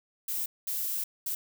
violet noise bursts at uneven times, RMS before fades -32 dBFS, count 3, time 0.28-0.46 / 0.67-1.04 / 1.26-1.35 s, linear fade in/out 5 ms, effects none

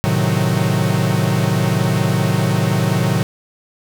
45% pulse chord, A diminished seventh, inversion none, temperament equal with one note detuned, 110 / 130.81 / 155.11 / 185 Hz, A2 / C3 / Eb3 / Gb3, 0 / 0 / -5 / 0 cents, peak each -20 dBFS, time 0.04-3.23 s, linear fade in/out 0 ms, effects none

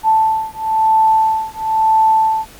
sine beating tone pair, 880 / 881 Hz, A5 / A5, 0 / +2 cents, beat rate 1 Hz, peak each -14 dBFS, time 0.03-2.46 s, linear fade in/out 50 ms, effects pink hiss -40 dBFS RMS until 2.59 s + Opus 48 kbps

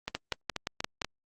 two click trains, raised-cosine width 0.2 ms, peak -15 / -13 dBFS, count 5 / 6, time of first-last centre 0.08-1.046 / 0.15-1.018 s, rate 4.14 / 5.76 Hz, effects Opus 32 kbps

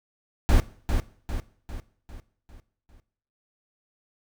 brown noise with echo, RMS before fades -17 dBFS, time 0.49-0.6 s, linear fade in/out 0 ms, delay 400 ms, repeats 6, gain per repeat -6 dB, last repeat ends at 3 s, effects noise-tail reverb RT60 0.6 s tail -18 dB re dry

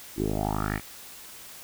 10% pulse tone with low-pass filter sweep, 51.91 Hz, G#1, in tune, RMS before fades -28 dBFS, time 0.16-0.81 s, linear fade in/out 50 ms, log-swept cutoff 320 to 2300 Hz, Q 5, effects white hiss -45 dBFS RMS until 1.63 s

